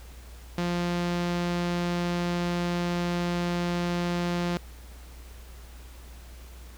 sawtooth tone with low-pass filter, 174.61 Hz, F3, in tune, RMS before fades -28 dBFS, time 0.58-4.57 s, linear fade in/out 0 ms, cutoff 5100 Hz, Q 1, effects added 60 Hz sine -43 dBFS peak until 6.77 s + pink hiss -52 dBFS RMS until 6.77 s

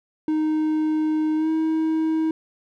triangle tone with pitch glide, 310.4 to 318.2 Hz, D#4 to D#4, -4 to +39 cents, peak -17 dBFS, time 0.28-2.31 s, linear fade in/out 2 ms, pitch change +43 cents, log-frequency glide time 1.36-1.49 s, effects none

